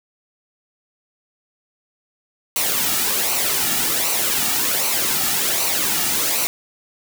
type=noise with flanger; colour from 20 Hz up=white; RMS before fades=-20 dBFS; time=2.56-6.47 s; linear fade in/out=0 ms; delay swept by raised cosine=0.58 to 1.98 ms; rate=1.3 Hz; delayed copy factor=-0.6; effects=none